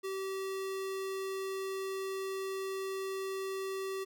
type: tone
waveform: square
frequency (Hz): 385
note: G4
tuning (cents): -31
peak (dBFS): -36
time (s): 0.03-4.05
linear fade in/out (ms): 20
effects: none